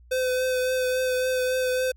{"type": "tone with vibrato", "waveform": "square", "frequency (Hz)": 510, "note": "C5", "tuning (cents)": -44, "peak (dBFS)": -23, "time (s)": [0.11, 1.92], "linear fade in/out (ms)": 10, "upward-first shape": "triangle", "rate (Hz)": 3.6, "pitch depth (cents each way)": 20, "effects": ["added 60 Hz sine -49 dBFS peak until 1.96 s"]}